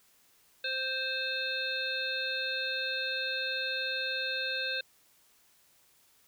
harmonic tone, 523.3 Hz, C5, in tune, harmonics 1 / 3 / 5 / 7 / 8, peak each -40 / -35 / -37 / -37 / -38 dBFS, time 0.64-4.81 s, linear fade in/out 5 ms, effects white hiss -65 dBFS RMS until 6.27 s

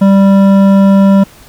sine tone with hard clipping, 196 Hz, G3, in tune, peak -5 dBFS, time 0.01-1.24 s, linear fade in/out 10 ms, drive 11 dB, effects pink hiss -39 dBFS RMS until 1.48 s

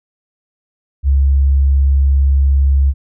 sine tone, 68.7 Hz, C#2, 15 cents flat, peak -8 dBFS, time 1.03-2.94 s, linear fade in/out 50 ms, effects none

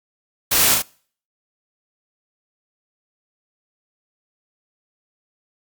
white noise with echo, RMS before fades -17 dBFS, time 0.51-0.75 s, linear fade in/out 10 ms, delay 37 ms, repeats 2, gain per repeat -3 dB, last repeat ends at 0.824 s, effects noise-tail reverb RT60 0.5 s tail -25 dB re dry + Opus 48 kbps

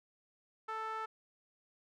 sawtooth tone with band-pass filter, 440.8 Hz, A4, 3 cents sharp, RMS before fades -40 dBFS, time 0.68-1.06 s, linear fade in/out 10 ms, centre 1200 Hz, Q 3.7, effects none

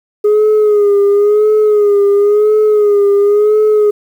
sine tone with vibrato, 415.3 Hz, G#4, in tune, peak -4 dBFS, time 0.24-3.91 s, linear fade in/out 10 ms, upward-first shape sine, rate 0.96 Hz, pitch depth 55 cents each way, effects tanh soft clip ceiling -5 dBFS + 7-bit

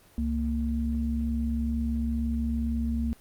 sine tone pair together, 68.1 / 230.5 Hz, C#2 / A#3, -30 / -19 cents, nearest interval octave + major sixth, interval 2111 cents, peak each -28 dBFS, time 0.18-3.13 s, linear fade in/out 0 ms, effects pink hiss -57 dBFS RMS until 3.2 s + Opus 24 kbps

